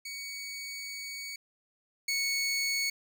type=tone pair in turn; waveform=20% pulse; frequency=2243 / 2216 Hz; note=C#7 / C#7; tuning=+20 / -1 cents; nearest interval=unison; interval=21 cents; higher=first; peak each=-33 / -23 dBFS; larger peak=second; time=0.05-1.36 / 2.08-2.9 s; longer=first; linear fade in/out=5 ms; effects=none